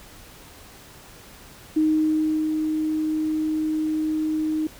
sine tone with ADSR envelope, 311.1 Hz, D#4, in tune, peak -16 dBFS, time 1.76-4.67 s, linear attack 10 ms, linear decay 720 ms, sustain -5 dB, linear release 3 ms, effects pink hiss -46 dBFS RMS until 4.79 s

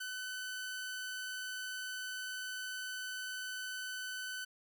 sawtooth tone, 1509 Hz, F#6, 34 cents sharp, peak -36 dBFS, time 0-4.45 s, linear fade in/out 10 ms, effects none

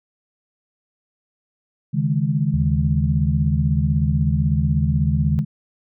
sine chord, C# suspended second, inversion none, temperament equal with one note detuned, 139.39 / 155.56 / 207.7 Hz, C#3 / D#3 / G#3, +10 / 0 / 0 cents, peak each -21 / -20 / -24 dBFS, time 1.93-5.45 s, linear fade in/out 20 ms
sine tone, 77.78 Hz, D#2, in tune, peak -21 dBFS, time 2.54-5.39 s, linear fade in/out 0 ms
effects none

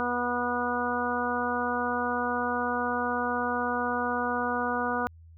harmonic tone, 244 Hz, B3, 21 cents flat, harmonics 1 / 2 / 3 / 4 / 5 / 6, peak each -33 / -33 / -33 / -33 / -33 / -33 dBFS, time 0-5.07 s, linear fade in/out 0 ms, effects added 82 Hz sine -48 dBFS peak until 5.37 s

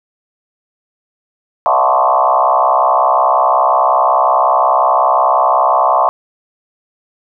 sine tone with frequency modulation, 880 Hz, A5, in tune, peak -8 dBFS, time 1.66-6.09 s, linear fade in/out 0 ms, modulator 65.5 Hz, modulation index 4.1, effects none

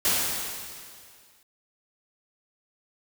white noise with exponential decay, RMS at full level -22 dBFS, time 0.05-1.43 s, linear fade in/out 2 ms, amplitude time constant 300 ms, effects none

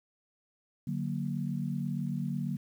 sine chord, D augmented, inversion none, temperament equal, 146.83 / 185 / 233.1 Hz, D3 / F#3 / A#3, 0 / 0 / 0 cents, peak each -34 / -35 / -36 dBFS, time 0.87-2.57 s, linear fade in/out 5 ms, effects 10-bit

